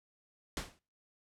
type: noise with exponential decay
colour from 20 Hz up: pink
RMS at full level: -34 dBFS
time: 0.57-0.79 s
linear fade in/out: 1 ms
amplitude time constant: 46 ms
effects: noise-tail reverb RT60 0.4 s tail -26 dB re dry + low-pass 9000 Hz 12 dB/octave